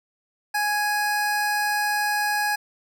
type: tone pair together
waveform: square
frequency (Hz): 833 / 1662.3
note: G#5 / G#6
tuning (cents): +5 / +1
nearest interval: octave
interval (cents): 1196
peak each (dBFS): -25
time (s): 0.54-2.56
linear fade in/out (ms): 10
effects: none